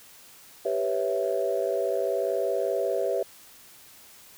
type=chord; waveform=sine; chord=C# half-diminished seventh; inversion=second; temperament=equal; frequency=392 / 493.9 / 554.4 / 659.3 Hz; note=G4 / B4 / C#5 / E5; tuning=0 / 0 / 0 / 0 cents; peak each=-29 dBFS; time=0.65-3.23 s; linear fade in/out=5 ms; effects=tanh soft clip ceiling -14 dBFS + white hiss -51 dBFS RMS until 4.37 s